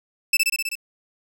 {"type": "tone with echo", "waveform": "sawtooth", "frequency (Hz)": 2637, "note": "E7", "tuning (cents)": 0, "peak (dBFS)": -11, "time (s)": [0.33, 0.37], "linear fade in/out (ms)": 5, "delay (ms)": 64, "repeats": 6, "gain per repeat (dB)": -2, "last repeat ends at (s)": 0.754, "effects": []}